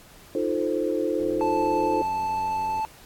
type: chord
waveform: sine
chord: F dominant seventh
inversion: third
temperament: equal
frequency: 311.1 / 349.2 / 440 / 523.3 Hz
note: Eb4 / F4 / A4 / C5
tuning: 0 / 0 / 0 / 0 cents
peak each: -28 dBFS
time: 0.35-2.02 s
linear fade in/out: 2 ms
type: click train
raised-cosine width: 2 ms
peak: -30 dBFS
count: 151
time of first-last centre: 1.2-2.797 s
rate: 93.9 Hz
type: tone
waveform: triangle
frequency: 877 Hz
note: A5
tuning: 6 cents flat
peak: -22 dBFS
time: 1.41-2.85 s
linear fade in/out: 0 ms
effects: pink hiss -50 dBFS RMS until 3.05 s + AAC 64 kbps